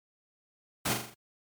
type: noise with echo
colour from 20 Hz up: pink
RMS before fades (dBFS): -29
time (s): 0.85-0.94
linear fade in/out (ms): 10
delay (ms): 41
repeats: 5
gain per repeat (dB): -5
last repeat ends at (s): 1.145
effects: high-pass 80 Hz 12 dB/octave + MP3 96 kbps